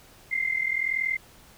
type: tone pair together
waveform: sine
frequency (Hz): 2072 / 2113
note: C7 / C7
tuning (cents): -17 / +16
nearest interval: unison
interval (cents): 33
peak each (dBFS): -27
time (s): 0.31-1.17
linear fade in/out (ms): 10
effects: pink hiss -53 dBFS RMS until 1.57 s